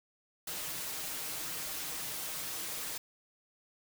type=noise with comb filter; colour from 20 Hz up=white; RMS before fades=-39 dBFS; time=0.47-2.98 s; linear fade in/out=5 ms; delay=6.4 ms; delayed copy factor=+0.5; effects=none